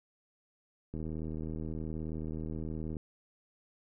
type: click train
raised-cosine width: 3 ms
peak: -27 dBFS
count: 161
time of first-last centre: 0.94-2.968 s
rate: 78.9 Hz
effects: none